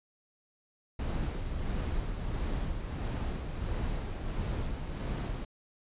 brown noise with tremolo, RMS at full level -32 dBFS, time 0.99-5.45 s, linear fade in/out 5 ms, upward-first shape sine, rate 1.5 Hz, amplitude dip 40%, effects resampled to 8000 Hz

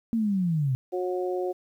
sine linear sweep, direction down, 233.1 to 124.5 Hz, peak -22 dBFS, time 0.13-0.75 s, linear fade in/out 0 ms
harmonic tone, 181.8 Hz, F#3, 30 cents flat, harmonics 2 / 3 / 4, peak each -27 / -33 / -35 dBFS, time 0.92-1.53 s, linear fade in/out 20 ms
effects 10-bit

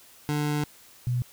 25% pulse / sine tone pair in turn, 148.4 / 123.21 Hz, D3 / B2, +18 / -4 cents, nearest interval minor third, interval 322 cents, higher first, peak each -21 / -23 dBFS, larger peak first, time 0.29-0.64 / 1.07-1.22 s, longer first, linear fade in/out 0 ms, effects white hiss -53 dBFS RMS until 1.32 s

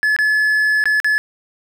triangle tone with dropouts, 1716 Hz, A6, 44 cents flat, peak -11 dBFS, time 0.03-1.18 s, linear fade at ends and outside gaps 0 ms, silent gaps 0.164-0.188 / 0.84-0.856 / 1.001-1.045 s, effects none

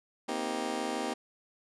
20% pulse chord, C minor seventh, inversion third, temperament just, 235.5 / 261.6 / 314 / 392.4 Hz, Bb3 / C4 / Eb4 / G4, +18 / 0 / +16 / +2 cents, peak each -33 dBFS, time 0.28-1.14 s, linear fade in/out 10 ms, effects resampled to 24000 Hz

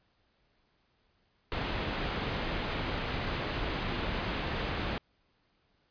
pink low-pass noise, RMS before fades -34 dBFS, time 1.52-4.98 s, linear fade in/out 0 ms, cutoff 3900 Hz, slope 24 dB/octave, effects pink hiss -72 dBFS RMS until 5.9 s + resampled to 11025 Hz

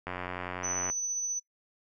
click train, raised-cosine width 0.5 ms, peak -20 dBFS, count 76, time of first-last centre 0.07-0.9 s, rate 90.4 Hz
sine tone with tremolo, 6000 Hz, F#8, 23 cents sharp, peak -28 dBFS, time 0.63-1.4 s, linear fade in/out 20 ms, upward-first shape triangle, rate 15 Hz, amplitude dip 30%
effects noise-tail reverb RT60 0.1 s tail -18 dB re dry

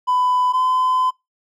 triangle tone pair in turn, 1000 / 1019.2 Hz, B5 / C6, +21 / -46 cents, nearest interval unison, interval 33 cents, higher second, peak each -12 dBFS, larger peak neither, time 0.07-0.53 / 0.53-1.11 s, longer second, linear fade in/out 20 ms, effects noise-tail reverb RT60 0.2 s tail -26 dB re dry + tanh soft clip ceiling -9 dBFS

